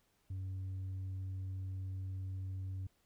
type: tone with tanh clipping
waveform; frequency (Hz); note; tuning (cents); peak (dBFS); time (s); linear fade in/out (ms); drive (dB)
triangle; 94.6; F#2; +39; -39; 0.3-2.87; 5; 7
effects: pink hiss -75 dBFS RMS until 3.05 s